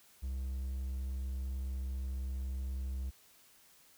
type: tone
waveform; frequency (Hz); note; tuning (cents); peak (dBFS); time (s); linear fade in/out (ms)
triangle; 65.41; C2; 0; -33; 0.22-3.11; 20
effects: white hiss -63 dBFS RMS until 3.97 s